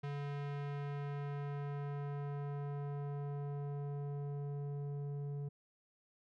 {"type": "tone with low-pass filter sweep", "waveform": "square", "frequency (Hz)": 143.1, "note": "D3", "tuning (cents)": -45, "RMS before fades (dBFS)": -41, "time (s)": [0.03, 5.49], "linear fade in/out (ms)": 10, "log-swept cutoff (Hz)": [3000, 390], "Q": 0.79, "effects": []}